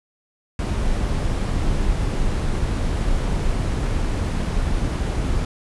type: noise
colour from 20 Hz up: brown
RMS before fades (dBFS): -21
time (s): 0.59-5.45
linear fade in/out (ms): 2
effects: resampled to 24000 Hz